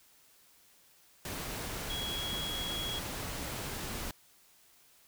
sine tone in noise, 3322 Hz, G#7, in tune, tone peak -36 dBFS, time 1.9-2.99 s, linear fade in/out 2 ms, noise pink, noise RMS -39 dBFS, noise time 1.25-4.11 s, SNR 0 dB, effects white hiss -63 dBFS RMS until 5.07 s

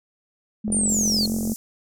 sine tone with pitch glide, 213 to 220.9 Hz, G#3 to A3, +44 to +7 cents, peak -23 dBFS, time 0.64-1.54 s, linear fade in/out 10 ms, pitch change +63 cents, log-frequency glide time 1.21-1.32 s
click train, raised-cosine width 2 ms, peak -18 dBFS, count 39, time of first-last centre 0.68-1.519 s, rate 45.3 Hz
sine linear sweep, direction down, 9310 to 4186 Hz, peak -20 dBFS, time 0.72-1.26 s, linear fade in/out 2 ms
pink band-pass noise, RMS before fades -36 dBFS, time 0.89-1.56 s, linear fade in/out 0 ms, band 5800 to 15000 Hz, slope 48 dB/octave
effects none

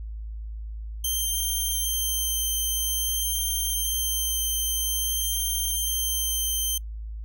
5% pulse tone with vibrato, 3136 Hz, G7, in tune, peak -17 dBFS, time 1.04-6.78 s, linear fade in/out 5 ms, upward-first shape sine, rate 0.5 Hz, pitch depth 11 cents each way, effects noise-tail reverb RT60 0.1 s tail -26 dB re dry + added 54 Hz sine -32 dBFS peak until 7.24 s

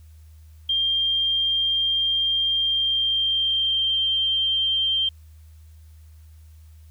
sine tone with pitch glide, 3192 to 3155 Hz, G7 to G7, +31 to +10 cents, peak -19 dBFS, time 0.69-5.09 s, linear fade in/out 5 ms, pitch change -21 cents, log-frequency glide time 2.54-4.01 s, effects added 78 Hz sine -44 dBFS peak until 6.9 s + white hiss -63 dBFS RMS until 6.9 s

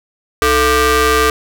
sawtooth ring-modulated tone, 375 Hz, F#4, 23 cents sharp, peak -3 dBFS, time 0.42-1.3 s, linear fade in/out 0 ms, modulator 816 Hz, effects none

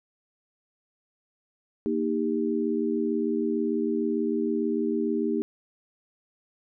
sine chord, Eb major, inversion second, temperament equal with one note detuned, 233.1 / 311.1 / 397.7 Hz, Bb3 / Eb4 / G4, 0 / 0 / +25 cents, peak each -28 dBFS, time 1.86-5.42 s, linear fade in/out 0 ms, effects none

